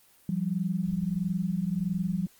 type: tone pair together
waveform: sine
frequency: 171.2 / 192.72 Hz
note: F3 / G3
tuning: -34 / -29 cents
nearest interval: major second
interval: 205 cents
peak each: -29 / -29 dBFS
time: 0.29-2.27 s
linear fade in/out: 2 ms
effects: white hiss -60 dBFS RMS until 2.39 s + Opus 24 kbps

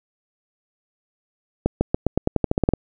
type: accelerating click train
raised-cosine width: 2 ms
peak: -4 dBFS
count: 13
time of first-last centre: 1.66-2.736 s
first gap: 150 ms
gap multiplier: 0.9
effects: none

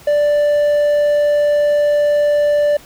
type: tone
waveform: triangle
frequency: 587.3 Hz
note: D5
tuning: in tune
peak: -9 dBFS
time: 0.07-2.77 s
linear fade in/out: 5 ms
effects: pink hiss -42 dBFS RMS until 2.85 s

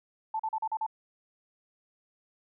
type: tone bursts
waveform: sine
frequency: 880 Hz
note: A5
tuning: in tune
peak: -28 dBFS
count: 6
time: 0.34-0.865 s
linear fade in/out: 5 ms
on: 55 ms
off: 39 ms
effects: none

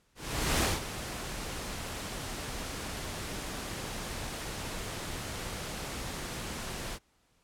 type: noise with ADSR envelope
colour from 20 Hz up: pink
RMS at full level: -26 dBFS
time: 0.15-6.99 s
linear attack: 480 ms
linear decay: 170 ms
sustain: -12 dB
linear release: 49 ms
effects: pink hiss -70 dBFS RMS until 7.43 s + low-pass 11000 Hz 12 dB/octave

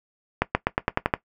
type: accelerating click train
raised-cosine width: 0.5 ms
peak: -4 dBFS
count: 8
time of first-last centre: 0.42-1.138 s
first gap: 130 ms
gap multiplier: 0.92
effects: noise-tail reverb RT60 0.1 s tail -17 dB re dry

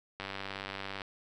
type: click train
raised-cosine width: 0.3 ms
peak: -22 dBFS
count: 81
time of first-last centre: 0.2-1.018 s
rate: 97.8 Hz
effects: none

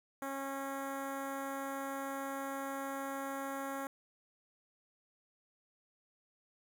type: tone with notch filter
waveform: 10% pulse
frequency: 273.3 Hz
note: C#4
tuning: 24 cents flat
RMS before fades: -40 dBFS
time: 0.22-3.87 s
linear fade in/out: 2 ms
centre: 4300 Hz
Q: 0.73
effects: none

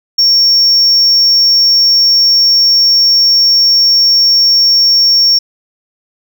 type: tone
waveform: sine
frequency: 5500 Hz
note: F8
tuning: 27 cents flat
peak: -3 dBFS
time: 0.18-5.39 s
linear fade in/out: 10 ms
effects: tanh soft clip ceiling -3 dBFS + 7-bit

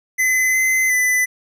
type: tone with pitch steps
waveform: square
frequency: 2030 / 2049 / 2002 Hz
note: B6 / C7 / B6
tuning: +47 / -37 / +23 cents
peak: -15 dBFS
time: 0.18-1.26 s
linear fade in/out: 20 ms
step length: 360 ms
effects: none

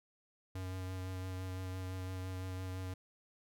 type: tone with vibrato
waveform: square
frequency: 93 Hz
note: F#2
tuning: 9 cents sharp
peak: -40 dBFS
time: 0.55-2.94 s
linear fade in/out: 5 ms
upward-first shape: sine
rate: 5.9 Hz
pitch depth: 15 cents each way
effects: none

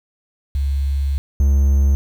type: tone pair in turn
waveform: sine / triangle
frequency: 69.3 / 69.3 Hz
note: C#2 / C#2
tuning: 0 / 0 cents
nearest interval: unison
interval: 0 cents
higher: neither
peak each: -16 / -9 dBFS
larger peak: second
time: 0.55-1.18 / 1.4-1.95 s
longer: first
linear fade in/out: 0 ms
effects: 7-bit

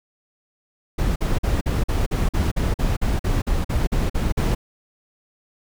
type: noise bursts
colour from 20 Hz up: brown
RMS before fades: -20 dBFS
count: 16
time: 0.98-4.55 s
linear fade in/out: 10 ms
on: 180 ms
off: 46 ms
effects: none

